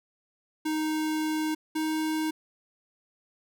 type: tone pair in turn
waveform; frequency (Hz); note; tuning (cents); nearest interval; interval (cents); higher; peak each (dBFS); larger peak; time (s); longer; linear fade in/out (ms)
square; 311.1 / 313.3; D#4 / D#4; 0 / +12; unison; 12; second; -27 / -27; neither; 0.65-1.55 / 1.75-2.31; first; 10
effects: none